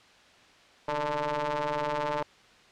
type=ring-modulated tone; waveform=sawtooth; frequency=146.2 Hz; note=D3; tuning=7 cents flat; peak=-21 dBFS; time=0.88-2.23 s; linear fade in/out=5 ms; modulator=740 Hz; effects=white hiss -56 dBFS RMS until 2.71 s + low-pass 4000 Hz 12 dB/octave